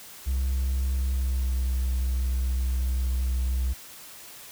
triangle tone with pitch glide, 65.41 to 63.4 Hz, C2 to B1, 0 to +46 cents, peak -20 dBFS, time 0.26-3.74 s, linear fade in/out 20 ms, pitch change -54 cents, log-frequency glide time 1.09-1.53 s, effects tanh soft clip ceiling -18 dBFS + white hiss -45 dBFS RMS until 4.51 s

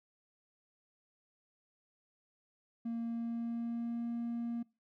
triangle tone with pitch glide, 231.4 to 234.8 Hz, A#3 to A#3, -13 to +13 cents, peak -32 dBFS, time 2.85-4.63 s, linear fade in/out 10 ms, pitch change +26 cents, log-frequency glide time 2.98-4.07 s, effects noise-tail reverb RT60 0.3 s tail -25 dB re dry + tanh soft clip ceiling -29 dBFS

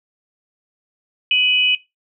sine tone pair together, 2520 / 2960 Hz, D#7 / F#7, +21 / 0 cents, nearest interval minor third, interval 279 cents, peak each -15 dBFS, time 1.31-1.75 s, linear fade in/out 2 ms, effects noise-tail reverb RT60 0.2 s tail -18 dB re dry

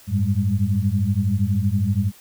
sine tone cluster, 94 / 106.5 / 195 / 203.8 Hz, F#2 / G#2 / G3 / G#3, +28 / +44 / -9 / -32 cents, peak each -22 / -21 / -25 / -26 dBFS, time 0.07-2.12 s, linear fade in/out 50 ms, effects white hiss -49 dBFS RMS until 2.2 s

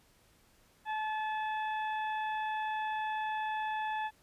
harmonic tone, 864 Hz, A5, 32 cents flat, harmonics 1 / 2 / 3 / 4, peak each -33 / -40 / -47 / -51 dBFS, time 0.85-4.11 s, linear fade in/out 50 ms, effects pink hiss -66 dBFS RMS until 4.22 s + resampled to 32000 Hz

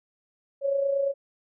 sine tone with amplitude modulation, 554.4 Hz, C#5, in tune, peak -20 dBFS, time 0.61-1.14 s, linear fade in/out 50 ms, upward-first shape sine, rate 28.7 Hz, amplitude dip 50%, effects none

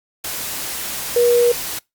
sine tone in noise, 479.8 Hz, A#4, 50 cents sharp, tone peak -11 dBFS, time 1.16-1.52 s, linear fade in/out 5 ms, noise white, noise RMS -26 dBFS, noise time 0.24-1.79 s, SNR +12 dB, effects noise-tail reverb RT60 0.2 s tail -25 dB re dry + Opus 48 kbps

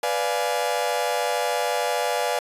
40% pulse chord, B diminished seventh, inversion none, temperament equal with one note detuned, 493.9 / 587.3 / 698.5 / 837.8 Hz, B4 / D5 / F5 / Ab5, 0 / 0 / 0 / +15 cents, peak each -27 dBFS, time 0.03-2.39 s, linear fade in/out 2 ms, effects resampled to 32000 Hz

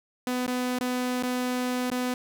sawtooth tone with dropouts, 250.1 Hz, B3, 22 cents sharp, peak -22 dBFS, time 0.27-2.14 s, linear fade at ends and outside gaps 2 ms, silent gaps 0.465-0.478 / 0.788-0.809 / 1.226-1.234 / 1.902-1.915 s, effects none

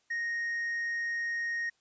sine tone with tanh clipping, 1864.7 Hz, A#6, in tune, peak -31 dBFS, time 0.1-1.7 s, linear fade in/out 10 ms, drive 2 dB, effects white hiss -72 dBFS RMS until 1.8 s + resampled to 16000 Hz

